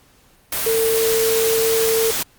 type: tone in noise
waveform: sine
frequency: 450.3 Hz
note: A4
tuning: 40 cents sharp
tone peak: -16 dBFS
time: 0.66-2.11 s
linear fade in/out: 5 ms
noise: white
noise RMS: -22 dBFS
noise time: 0.52-2.23 s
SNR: +3 dB
effects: pink hiss -54 dBFS RMS until 2.38 s + Opus 48 kbps